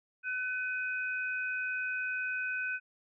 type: tone pair together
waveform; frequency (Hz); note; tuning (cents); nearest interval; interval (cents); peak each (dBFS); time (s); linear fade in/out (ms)
sine; 1508 / 2510; F#6 / D#7; +32 / +15; major sixth; 883; -33 / -37; 0.23-2.8; 50
effects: none